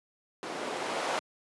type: noise with low-pass filter sweep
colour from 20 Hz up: violet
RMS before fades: -34 dBFS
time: 0.43-1.19 s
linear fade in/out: 0 ms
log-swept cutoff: 420 to 710 Hz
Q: 0.98
effects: high-pass 150 Hz 12 dB/octave + resampled to 24000 Hz